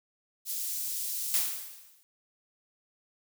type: high-pass noise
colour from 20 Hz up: white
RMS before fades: -34 dBFS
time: 0.45-1.44 s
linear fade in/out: 50 ms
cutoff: 5600 Hz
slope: 12 dB/octave
type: noise with exponential decay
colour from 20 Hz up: blue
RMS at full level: -25 dBFS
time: 1.34-2.03 s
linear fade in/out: 0 ms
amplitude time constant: 150 ms
effects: none